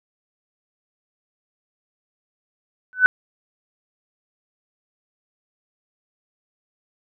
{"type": "tone with exponential growth", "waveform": "sine", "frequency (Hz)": 1500, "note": "F#6", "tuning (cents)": 23, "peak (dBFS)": -4, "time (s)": [2.93, 3.06], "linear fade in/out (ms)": 0, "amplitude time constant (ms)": 27, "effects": []}